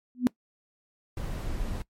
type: tone with exponential growth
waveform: sine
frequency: 247.7 Hz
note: B3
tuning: 5 cents sharp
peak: -14 dBFS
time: 0.15-0.27 s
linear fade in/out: 0 ms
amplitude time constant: 25 ms
type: noise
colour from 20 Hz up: brown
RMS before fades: -32 dBFS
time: 1.17-1.82 s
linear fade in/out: 2 ms
effects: noise-tail reverb RT60 0.1 s tail -21 dB re dry + MP3 64 kbps